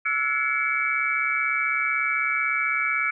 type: tone cluster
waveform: sine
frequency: 1327 / 1443 / 1698 / 2153 / 2289 Hz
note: E6 / F#6 / G#6 / C7 / D7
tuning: +11 / -44 / +38 / +49 / -45 cents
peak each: -28 / -31 / -33 / -30 / -24 dBFS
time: 0.05-3.11 s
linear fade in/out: 10 ms
effects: none